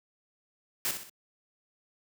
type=noise with echo; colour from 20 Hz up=white; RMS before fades=-30 dBFS; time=0.85-0.91 s; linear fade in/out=0 ms; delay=62 ms; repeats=3; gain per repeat=-7 dB; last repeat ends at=1.096 s; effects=high-pass 80 Hz 12 dB/octave